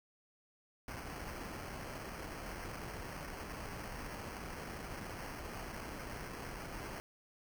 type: noise with sample-and-hold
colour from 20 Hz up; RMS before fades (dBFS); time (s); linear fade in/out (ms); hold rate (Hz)
pink; -45; 0.88-7; 0; 3675
effects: none